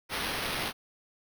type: noise with sample-and-hold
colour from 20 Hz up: white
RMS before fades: -33 dBFS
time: 0.09-0.73 s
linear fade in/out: 50 ms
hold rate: 7350 Hz
effects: none